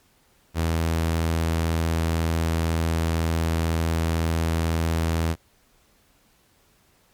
sawtooth tone, 82 Hz, E2, 9 cents flat, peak -17 dBFS, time 0.54-5.36 s, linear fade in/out 50 ms, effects pink hiss -61 dBFS RMS until 7.13 s + MP3 96 kbps

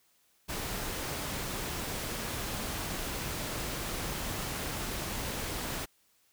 pink noise, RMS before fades -36 dBFS, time 0.48-5.86 s, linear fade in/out 20 ms, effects white hiss -69 dBFS RMS until 6.32 s

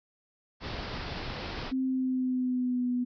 pink low-pass noise, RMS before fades -37 dBFS, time 0.6-1.73 s, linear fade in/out 50 ms, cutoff 5300 Hz, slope 96 dB/octave
sine tone with pitch glide, 261.6 to 246.9 Hz, C4 to B3, 0 to 0 cents, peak -26 dBFS, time 1.71-3.05 s, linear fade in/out 20 ms, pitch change -100 cents, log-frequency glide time 1.83-2.88 s
effects none

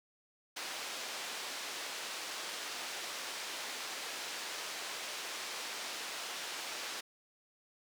white band-pass noise, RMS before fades -42 dBFS, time 0.56-7.01 s, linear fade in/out 10 ms, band 370 to 5200 Hz, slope 12 dB/octave, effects none

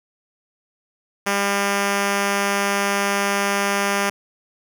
5% pulse tone, 200 Hz, G3, 35 cents sharp, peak -7 dBFS, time 1.26-4.1 s, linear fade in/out 10 ms, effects none

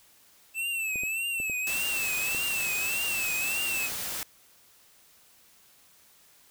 square tone with vibrato, 2637 Hz, E7, in tune, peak -29 dBFS, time 0.54-3.9 s, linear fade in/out 50 ms, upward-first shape triangle, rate 1.7 Hz, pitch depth 110 cents each way
clicks, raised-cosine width 2 ms, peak -28 dBFS, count 5, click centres 0.958 / 1.035 / 1.401 / 1.498 / 2.348 s
white noise, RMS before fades -34 dBFS, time 1.67-4.23 s, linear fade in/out 0 ms
effects white hiss -59 dBFS RMS until 6.5 s

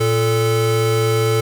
square tone pair together, 114.7 / 439.3 Hz, A#2 / A4, -28 / -3 cents, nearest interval octave + major seventh, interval 2325 cents, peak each -18 dBFS, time 0-1.41 s, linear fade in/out 10 ms, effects none

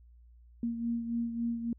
sine beating tone pair, 233.1 / 236.7 Hz, A#3 / A#3, 0 / +27 cents, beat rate 3.6 Hz, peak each -31 / -39 dBFS, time 0.63-1.73 s, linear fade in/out 2 ms, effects added 59 Hz sine -54 dBFS peak until 1.78 s

